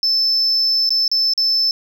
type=tone with dropouts; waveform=sine; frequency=5274 Hz; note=E8; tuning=in tune; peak=-12 dBFS; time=0.03-1.71 s; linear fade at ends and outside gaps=1 ms; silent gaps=0.892-0.905 / 1.079-1.115 / 1.336-1.377 s; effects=tanh soft clip ceiling -11 dBFS + 9-bit